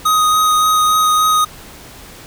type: tone with vibrato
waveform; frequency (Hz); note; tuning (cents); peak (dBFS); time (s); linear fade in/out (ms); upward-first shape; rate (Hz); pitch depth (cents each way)
square; 1251; D#6; +9; -11; 0.05-1.45; 10; sine; 3.5; 10
effects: pink hiss -37 dBFS RMS until 2.26 s